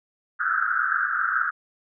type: band-pass noise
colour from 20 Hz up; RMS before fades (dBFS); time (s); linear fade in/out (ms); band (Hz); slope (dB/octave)
pink; -24; 0.39-1.51; 20; 1300 to 1600; 96
effects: none